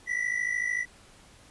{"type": "tone pair together", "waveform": "triangle", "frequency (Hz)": [1939, 1992.4], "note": ["B6", "B6"], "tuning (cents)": [-32, 15], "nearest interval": "unison", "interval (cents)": 47, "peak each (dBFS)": -28, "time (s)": [0.06, 0.86], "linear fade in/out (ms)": 50, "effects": ["pink hiss -55 dBFS RMS until 1.5 s", "resampled to 24000 Hz"]}